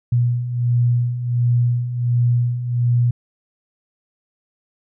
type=beating tone pair; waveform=sine; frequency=119.9 / 121.3 Hz; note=A#2 / B2; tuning=+49 / -31 cents; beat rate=1.4 Hz; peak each=-22 / -16 dBFS; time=0.12-3.11 s; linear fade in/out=5 ms; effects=none